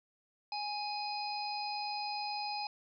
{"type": "harmonic tone", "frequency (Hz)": 830.6, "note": "G#5", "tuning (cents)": 0, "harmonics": [1, 3, 5, 6], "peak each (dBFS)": [-37, -45, -45, -42], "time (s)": [0.52, 2.67], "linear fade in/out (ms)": 2, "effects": []}